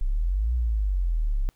sine exponential two-way sweep, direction up then down, 30.87 to 61.8 to 32.24 Hz, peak -21 dBFS, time 0.01-1.49 s, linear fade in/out 0 ms, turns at 0.54 s, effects pink hiss -66 dBFS RMS until 1.55 s

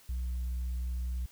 sine tone, 61.74 Hz, B1, in tune, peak -29 dBFS, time 0.09-1.26 s, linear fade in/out 5 ms, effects tanh soft clip ceiling -30 dBFS + white hiss -59 dBFS RMS until 1.31 s

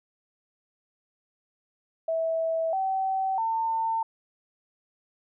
sine tone with pitch steps, 652 / 766.5 / 901 Hz, E5 / G5 / A5, -19 / -39 / +41 cents, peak -24 dBFS, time 2.08-4.03 s, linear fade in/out 5 ms, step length 650 ms, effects none

